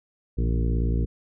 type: harmonic tone with a mistuned harmonic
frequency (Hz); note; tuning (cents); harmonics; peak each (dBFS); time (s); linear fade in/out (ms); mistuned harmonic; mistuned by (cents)
57.8; A#1; -14; 1 / 2 / 3 / 4 / 5 / 6 / 7 / 8; -22 / -28 / -32 / -34 / -36 / -38 / -39 / -40; 0.37-1.06; 20; 3; -70
effects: none